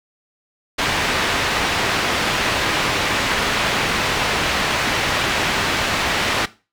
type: low-pass noise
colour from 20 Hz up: white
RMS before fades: -20 dBFS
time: 0.78-6.46 s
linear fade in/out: 10 ms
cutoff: 2800 Hz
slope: 12 dB/octave
effects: noise-tail reverb RT60 0.3 s tail -17 dB re dry